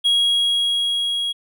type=tone with level ramp; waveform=triangle; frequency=3300 Hz; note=G#7; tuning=12 cents flat; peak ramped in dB=-12 to -19 dBFS; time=0.04-1.33 s; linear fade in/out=20 ms; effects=none